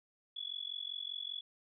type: tone with amplitude modulation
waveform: sine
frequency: 3406 Hz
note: G#7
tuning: 43 cents sharp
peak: -35 dBFS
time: 0.36-1.41 s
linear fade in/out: 10 ms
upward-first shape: sine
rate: 45.1 Hz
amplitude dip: 95%
effects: none